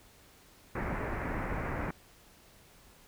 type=low-pass noise; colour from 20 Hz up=pink; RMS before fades=-35 dBFS; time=0.75-1.91 s; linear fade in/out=5 ms; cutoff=2200 Hz; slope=48 dB/octave; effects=pink hiss -59 dBFS RMS until 3.07 s